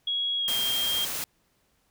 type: tone with pitch glide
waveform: sine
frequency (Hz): 3320 to 3211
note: G#7 to G7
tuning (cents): -1 to +41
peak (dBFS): -25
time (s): 0.07-1.05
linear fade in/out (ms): 5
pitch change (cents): -58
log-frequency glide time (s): 0.38-0.54
type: noise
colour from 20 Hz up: white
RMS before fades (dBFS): -32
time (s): 0.48-1.24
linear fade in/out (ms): 0
effects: pink hiss -69 dBFS RMS until 1.9 s